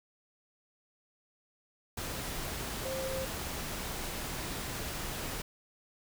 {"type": "tone in noise", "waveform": "sine", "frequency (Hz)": 528, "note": "C5", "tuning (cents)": 16, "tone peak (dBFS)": -35, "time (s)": [2.85, 3.25], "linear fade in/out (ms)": 5, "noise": "pink", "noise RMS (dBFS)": -38, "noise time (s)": [1.97, 5.42], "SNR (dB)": 0, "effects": []}